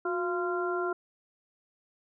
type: harmonic tone with a mistuned harmonic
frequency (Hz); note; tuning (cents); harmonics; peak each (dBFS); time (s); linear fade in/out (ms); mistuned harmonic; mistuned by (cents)
345.2; F4; -20; 1 / 2 / 3 / 4; -30 / -36 / -38 / -34; 0.05-0.93; 5; 1; +76
effects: none